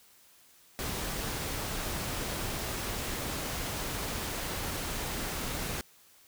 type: noise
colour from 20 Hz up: pink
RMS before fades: -35 dBFS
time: 0.79-5.81 s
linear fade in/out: 0 ms
effects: white hiss -60 dBFS RMS until 6.27 s